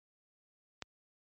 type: click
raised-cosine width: 0.2 ms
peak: -22 dBFS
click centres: 0.823 s
effects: high-pass 60 Hz 12 dB/octave + MP3 32 kbps